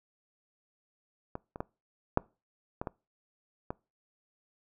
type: clicks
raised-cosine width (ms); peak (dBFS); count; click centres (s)
1; -22 / -26 / -19 / -9 / -20 / -20 / -20; 7; 1.354 / 1.559 / 1.605 / 2.174 / 2.815 / 2.872 / 3.705
effects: noise-tail reverb RT60 0.3 s tail -24 dB re dry